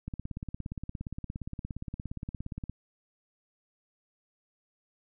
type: click train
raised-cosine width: 5 ms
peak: -24 dBFS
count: 46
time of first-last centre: 0.08-2.696 s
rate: 17.2 Hz
effects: none